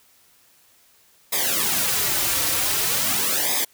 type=noise with flanger; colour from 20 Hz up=white; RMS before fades=-22 dBFS; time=1.32-3.65 s; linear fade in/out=10 ms; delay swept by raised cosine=0.69 to 4.89 ms; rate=0.45 Hz; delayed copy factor=-0.9; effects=white hiss -57 dBFS RMS until 3.73 s